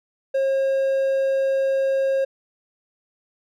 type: tone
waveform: triangle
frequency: 539 Hz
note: C#5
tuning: 49 cents flat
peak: -16 dBFS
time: 0.34-2.25 s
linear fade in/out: 10 ms
effects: none